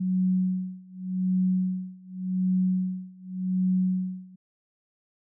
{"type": "tone with tremolo", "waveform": "sine", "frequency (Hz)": 185, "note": "F#3", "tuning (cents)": 0, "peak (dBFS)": -20, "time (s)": [0, 4.36], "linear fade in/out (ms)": 10, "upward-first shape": "sine", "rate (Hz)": 0.87, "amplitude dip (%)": 95, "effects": []}